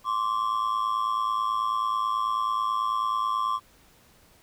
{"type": "ring-modulated tone", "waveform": "triangle", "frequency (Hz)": 1102, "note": "C#6", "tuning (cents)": -11, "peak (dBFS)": -19, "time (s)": [0.04, 3.6], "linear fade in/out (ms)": 50, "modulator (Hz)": 54.6, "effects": ["pink hiss -58 dBFS RMS until 4.42 s"]}